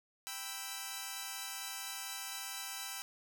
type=chord; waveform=5% pulse; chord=E minor; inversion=first; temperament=equal; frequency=784 / 987.8 / 1318.5 Hz; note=G5 / B5 / E6; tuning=0 / 0 / 0 cents; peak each=-33 / -34 / -33 dBFS; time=0.27-3.02 s; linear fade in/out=0 ms; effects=none